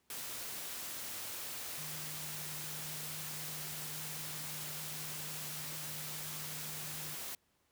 sine tone in noise, 152.9 Hz, D#3, 30 cents flat, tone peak -50 dBFS, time 1.78-7.15 s, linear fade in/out 2 ms, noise white, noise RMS -43 dBFS, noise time 0.1-7.35 s, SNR -10 dB, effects pink hiss -75 dBFS RMS until 7.71 s + high-pass 60 Hz 12 dB/octave

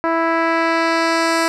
10% pulse tone with low-pass filter sweep, 329.6 Hz, E4, in tune, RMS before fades -17 dBFS, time 0.04-1.48 s, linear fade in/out 0 ms, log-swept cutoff 1300 to 9400 Hz, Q 0.9, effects none

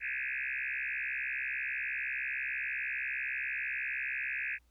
sine tone with frequency modulation, 2093 Hz, C7, in tune, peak -33 dBFS, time 0-4.59 s, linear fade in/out 50 ms, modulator 66.3 Hz, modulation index 7.5, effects added 60 Hz sine -65 dBFS peak until 4.7 s + pink hiss -75 dBFS RMS until 4.7 s

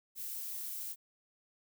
violet noise, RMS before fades -41 dBFS, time 0.15-0.96 s, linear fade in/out 50 ms, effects none

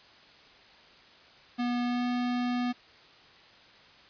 square tone with pitch glide, 243 to 245.4 Hz, B3 to B3, -28 to -11 cents, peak -28 dBFS, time 1.58-2.73 s, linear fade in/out 20 ms, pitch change +17 cents, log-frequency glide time 1.83-2.06 s, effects white hiss -55 dBFS RMS until 4.09 s + resampled to 11025 Hz

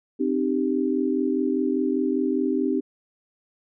sine chord, C minor, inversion none, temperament equal with one note detuned, 261.6 / 306.5 / 392 Hz, C4 / Eb4 / G4, 0 / -26 / 0 cents, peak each -24 / -25 / -26 dBFS, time 0.19-2.81 s, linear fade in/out 20 ms, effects none

